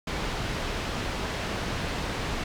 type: low-pass noise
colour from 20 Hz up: pink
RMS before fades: -31 dBFS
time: 0.07-2.44 s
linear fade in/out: 5 ms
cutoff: 4400 Hz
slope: 12 dB/octave
effects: none